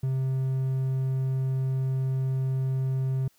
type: tone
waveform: triangle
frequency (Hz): 132.1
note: C3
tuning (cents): +17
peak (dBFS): -22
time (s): 0.03-3.28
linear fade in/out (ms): 5
effects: white hiss -65 dBFS RMS until 3.38 s